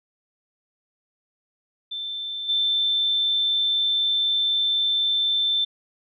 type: tone with level steps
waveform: sine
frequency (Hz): 3548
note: A7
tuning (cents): +14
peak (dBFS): -28 / -19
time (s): 1.91-5.65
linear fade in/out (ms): 10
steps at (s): 2.48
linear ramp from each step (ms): 20
effects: none